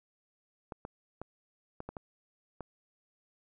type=clicks; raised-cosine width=1 ms; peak=-26 dBFS; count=7; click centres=0.722 / 0.851 / 1.216 / 1.804 / 1.89 / 1.968 / 2.607 s; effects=none